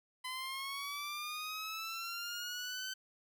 15% pulse linear sweep, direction up, 1012 to 1535 Hz, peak -33 dBFS, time 0.24-2.94 s, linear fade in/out 10 ms, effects none

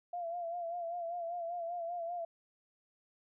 sine tone with vibrato, 687 Hz, F5, 29 cents flat, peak -36 dBFS, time 0.13-2.25 s, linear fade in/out 5 ms, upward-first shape sine, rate 5.1 Hz, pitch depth 56 cents each way, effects none

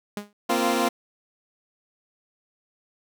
sawtooth tone with exponential decay, 205.9 Hz, G#3, 15 cents flat, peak -22 dBFS, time 0.17-0.33 s, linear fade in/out 2 ms, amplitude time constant 33 ms
15% pulse chord, Bb suspended second, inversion none, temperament equal with one note detuned, 233.1 / 261.6 / 346.8 Hz, Bb3 / C4 / F4, 0 / 0 / -12 cents, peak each -19 dBFS, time 0.49-0.89 s, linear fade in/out 10 ms
effects none

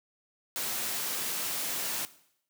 white noise, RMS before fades -33 dBFS, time 0.56-2.05 s, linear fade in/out 0 ms, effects noise-tail reverb RT60 0.7 s tail -17 dB re dry + high-pass 150 Hz 12 dB/octave

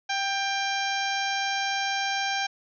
harmonic tone with a mistuned harmonic, 793 Hz, G5, 20 cents sharp, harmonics 1 / 2 / 3 / 4 / 5 / 6 / 7 / 8, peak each -29 / -31 / -33 / -35 / -37 / -41 / -36 / -40 dBFS, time 0.09-2.47 s, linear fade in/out 10 ms, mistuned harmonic 1, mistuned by -16 cents, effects none

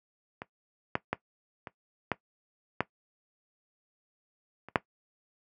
clicks, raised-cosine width 0.5 ms, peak -22 / -11 / -13 / -24 / -12 / -10 / -29 / -6 dBFS, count 8, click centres 0.419 / 0.954 / 1.13 / 1.672 / 2.117 / 2.806 / 4.686 / 4.758 s, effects noise-tail reverb RT60 0.1 s tail -17 dB re dry + high-pass 100 Hz 12 dB/octave

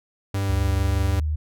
45% pulse tone with vibrato, 98 Hz, G2, in tune, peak -22 dBFS, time 0.34-1.2 s, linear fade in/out 5 ms, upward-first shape triangle, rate 4 Hz, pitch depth 8 cents each way
sine tone with pitch glide, 72.6 to 76.3 Hz, D2 to D#2, -19 to -33 cents, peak -21 dBFS, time 0.49-1.36 s, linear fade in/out 10 ms, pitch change +86 cents, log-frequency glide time 1.03-1.13 s
effects none

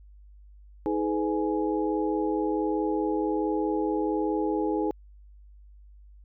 sine tone cluster, 317.1 / 421.7 / 503 / 837 Hz, D#4 / G#4 / B4 / G#5, +33 / +26 / +32 / +13 cents, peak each -27 / -29 / -33 / -33 dBFS, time 0.86-4.91 s, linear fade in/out 0 ms, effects added 50 Hz sine -48 dBFS peak until 6.24 s

